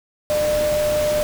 sine tone in noise, 601 Hz, D5, 40 cents sharp, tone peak -17 dBFS, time 0.3-1.23 s, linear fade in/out 0 ms, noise pink, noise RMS -28 dBFS, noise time 0.3-1.23 s, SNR +8 dB, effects none

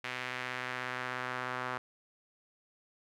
sawtooth tone with band-pass filter sweep, 126.2 Hz, B2, 38 cents sharp, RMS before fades -38 dBFS, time 0.04-1.78 s, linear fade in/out 5 ms, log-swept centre 2200 to 1300 Hz, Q 1.7, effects none

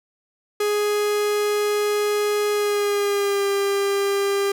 45% pulse tone with pitch glide, 416 to 398.6 Hz, G#4 to G4, +3 to +29 cents, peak -19 dBFS, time 0.6-4.52 s, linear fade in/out 5 ms, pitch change -74 cents, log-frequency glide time 2.52-3.46 s, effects none

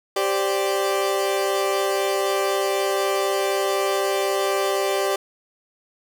30% pulse chord, G suspended fourth, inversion none, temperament equal, 392 / 523.3 / 587.3 Hz, G4 / C5 / D5, 0 / 0 / 0 cents, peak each -20 / -26 / -22 dBFS, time 0.16-5.16 s, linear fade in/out 5 ms, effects none

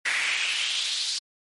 brown noise with high-pass filter sweep, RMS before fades -27 dBFS, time 0.05-1.19 s, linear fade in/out 10 ms, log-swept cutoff 1900 to 4500 Hz, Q 3.6, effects MP3 48 kbps

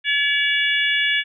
harmonic tone, 570 Hz, C#5, 48 cents sharp, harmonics 3 / 4 / 5 / 6, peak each -21 / -22 / -23 / -24 dBFS, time 0.04-1.24 s, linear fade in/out 50 ms, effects none

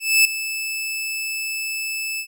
sawtooth tone with ADSR envelope, 2625 Hz, E7, 8 cents flat, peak -7 dBFS, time 0-2.27 s, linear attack 250 ms, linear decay 4 ms, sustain -14 dB, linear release 76 ms, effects none

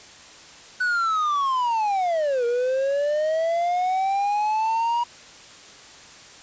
triangle linear two-way sweep, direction down then up, 1500 to 469.2 to 959 Hz, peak -18 dBFS, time 0.8-5.04 s, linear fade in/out 10 ms, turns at 2.45 s, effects white hiss -45 dBFS RMS until 6.42 s + resampled to 16000 Hz

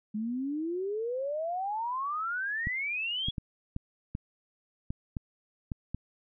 sine exponential sweep, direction up, 207.7 to 3390 Hz, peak -30 dBFS, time 0.14-3.31 s, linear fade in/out 10 ms
clicks, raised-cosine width 5 ms, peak -21 dBFS, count 9, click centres 2.671 / 3.285 / 3.382 / 3.764 / 4.151 / 4.905 / 5.168 / 5.718 / 5.946 s
effects none

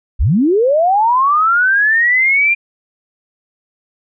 sine linear sweep, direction up, 35.96 to 2407 Hz, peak -9 dBFS, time 0.19-2.55 s, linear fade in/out 20 ms, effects none

